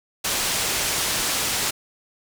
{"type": "low-pass noise", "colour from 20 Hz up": "white", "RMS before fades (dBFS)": -24, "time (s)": [0.24, 1.71], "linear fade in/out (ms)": 10, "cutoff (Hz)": 9200, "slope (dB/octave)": 12, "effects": []}